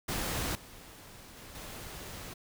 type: noise with level steps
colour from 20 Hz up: pink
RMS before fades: -34 / -51 / -49 / -44 dBFS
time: 0.08-2.34 s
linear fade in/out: 10 ms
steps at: 0.55 / 1.37 / 1.55 s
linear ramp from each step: 2 ms
effects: none